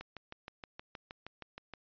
click train, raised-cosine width 0.3 ms, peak -28 dBFS, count 12, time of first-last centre 0.01-1.737 s, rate 6.37 Hz, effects resampled to 11025 Hz

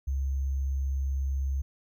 sine tone with sample-and-hold, 67.9 Hz, C#2, 35 cents flat, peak -26 dBFS, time 0.07-1.62 s, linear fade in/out 10 ms, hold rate 6300 Hz, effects none

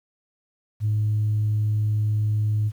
sine tone, 106.4 Hz, G#2, 42 cents sharp, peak -18 dBFS, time 0.8-2.72 s, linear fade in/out 50 ms, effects tanh soft clip ceiling -16 dBFS + 9-bit

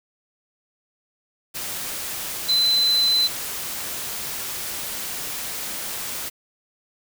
sine tone in noise, 4038 Hz, B7, 38 cents sharp, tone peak -16 dBFS, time 2.48-3.28 s, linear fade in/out 20 ms, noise white, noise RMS -30 dBFS, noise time 1.54-6.3 s, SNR +11 dB, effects none

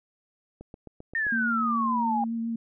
click train, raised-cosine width 2 ms, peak -29 dBFS, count 6, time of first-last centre 0.61-1.267 s, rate 7.61 Hz
sine exponential sweep, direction down, 1844 to 797 Hz, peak -24 dBFS, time 1.15-2.24 s, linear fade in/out 2 ms
sine tone with vibrato, 229.4 Hz, A#3, 28 cents flat, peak -27 dBFS, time 1.32-2.56 s, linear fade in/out 5 ms, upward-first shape triangle, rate 7.1 Hz, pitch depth 17 cents each way
effects none

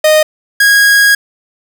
45% pulse tone pair in turn, 618 / 1644.2 Hz, D#5 / G#6, -12 / -18 cents, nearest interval octave + perfect fourth, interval 1694 cents, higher second, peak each -5 dBFS, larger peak neither, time 0.04-0.23 / 0.6-1.15 s, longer second, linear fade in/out 5 ms, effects none

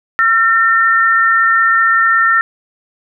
sine tone pair together, 1358 / 1812.7 Hz, F6 / A#6, -49 / -49 cents, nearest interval perfect fourth, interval 500 cents, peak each -11 dBFS, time 0.19-2.41 s, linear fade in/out 0 ms, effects none

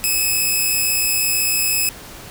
5% pulse tone pair together, 2542 / 2600 Hz, D#7 / E7, +36 / -24 cents, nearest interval unison, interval 40 cents, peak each -10 dBFS, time 0.04-1.89 s, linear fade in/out 0 ms, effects pink hiss -37 dBFS RMS until 2.3 s

